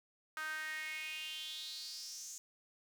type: tone with high-pass filter sweep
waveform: sawtooth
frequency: 311.1 Hz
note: D#4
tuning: in tune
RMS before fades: -44 dBFS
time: 0.37-2.38 s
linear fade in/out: 0 ms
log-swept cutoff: 1400 to 6800 Hz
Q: 5.9
effects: none